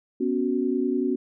sine chord, B suspended second, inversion none, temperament equal, 246.9 / 277.2 / 370 Hz, B3 / C#4 / F#4, 0 / 0 / 0 cents, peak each -26 dBFS, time 0.2-1.16 s, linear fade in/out 10 ms, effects none

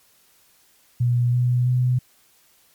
sine tone with pitch steps, 121.5 / 123.48 / 125.49 Hz, B2 / B2 / B2, -28 / 0 / +28 cents, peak -16 dBFS, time 1-1.99 s, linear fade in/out 10 ms, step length 330 ms, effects white hiss -58 dBFS RMS until 2.74 s + MP3 96 kbps

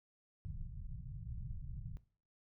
pink low-pass noise, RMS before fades -45 dBFS, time 0.45-1.97 s, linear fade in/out 0 ms, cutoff 160 Hz, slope 48 dB/octave, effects noise-tail reverb RT60 0.4 s tail -17 dB re dry

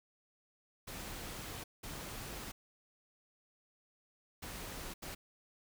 pink noise bursts at uneven times, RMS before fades -45 dBFS, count 4, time 0.87-1.64 / 1.83-2.52 / 4.42-4.94 / 5.02-5.15 s, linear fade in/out 10 ms, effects none

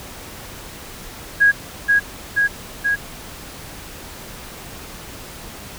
sine tone with echo, 1648 Hz, G#6, 14 cents flat, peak -9 dBFS, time 1.4-1.52 s, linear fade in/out 20 ms, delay 480 ms, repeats 3, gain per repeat -2 dB, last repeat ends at 2.96 s, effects pink hiss -36 dBFS RMS until 5.78 s

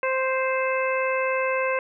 harmonic tone, 523.3 Hz, C5, in tune, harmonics 1 / 2 / 3 / 4 / 5, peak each -24 / -28 / -31 / -31 / -31 dBFS, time 0.03-1.79 s, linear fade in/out 2 ms, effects none

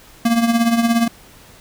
square tone with tremolo, 232.2 Hz, A#3, 7 cents flat, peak -11 dBFS, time 0.25-1.08 s, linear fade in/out 5 ms, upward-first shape triangle, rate 17 Hz, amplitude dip 70%, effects pink hiss -45 dBFS RMS until 1.6 s

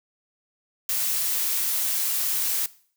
blue noise, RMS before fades -25 dBFS, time 0.89-2.66 s, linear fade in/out 2 ms, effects noise-tail reverb RT60 0.5 s tail -19 dB re dry

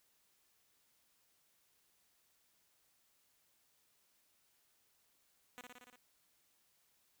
5% pulse tone with echo, 247.3 Hz, B3, 3 cents sharp, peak -37 dBFS, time 5.58-5.61 s, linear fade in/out 0 ms, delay 58 ms, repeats 6, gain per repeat -2 dB, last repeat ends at 5.958 s, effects white hiss -75 dBFS RMS until 7.2 s

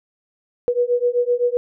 sine beating tone pair, 482.6 / 490.4 Hz, B4 / B4, -40 / -12 cents, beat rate 7.8 Hz, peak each -19 dBFS, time 0.68-1.57 s, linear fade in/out 0 ms, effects none

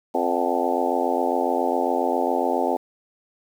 harmonic tone with a mistuned harmonic, 87.31 Hz, F2, in tune, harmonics 3 / 4 / 5 / 6 / 7 / 8 / 9 / 10, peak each -28 / -28 / -28 / -28 / -28 / -28 / -28 / -28 dBFS, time 0.14-2.77 s, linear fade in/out 10 ms, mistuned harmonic 8, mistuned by +54 cents, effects 8-bit

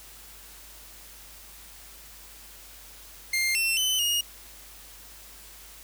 sawtooth tone with pitch steps, 2111 / 2699 / 3034 / 2865 Hz, C7 / E7 / F#7 / F7, +15 / +40 / +43 / +44 cents, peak -20 dBFS, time 3.33-4.21 s, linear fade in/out 5 ms, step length 220 ms, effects added 50 Hz sine -53 dBFS peak until 5.83 s + white hiss -48 dBFS RMS until 5.83 s

